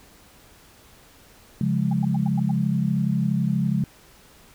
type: chord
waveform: sine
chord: Db major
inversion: none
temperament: equal with one note detuned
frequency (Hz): 138.59 / 175.52 / 207.7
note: Db3 / F3 / Ab3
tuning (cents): 0 / +9 / 0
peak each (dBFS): -24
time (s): 1.61-3.84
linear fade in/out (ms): 2
type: tone bursts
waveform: sine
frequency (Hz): 804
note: G5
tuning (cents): +44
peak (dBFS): -31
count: 6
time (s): 1.91-2.512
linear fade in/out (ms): 5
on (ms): 22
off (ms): 94
effects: pink hiss -52 dBFS RMS until 4.54 s